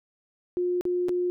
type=tone with dropouts; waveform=sine; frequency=357 Hz; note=F4; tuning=38 cents sharp; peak=-23 dBFS; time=0.57-1.3 s; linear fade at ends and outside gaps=0 ms; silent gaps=0.81-0.853 / 1.085-1.092 s; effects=none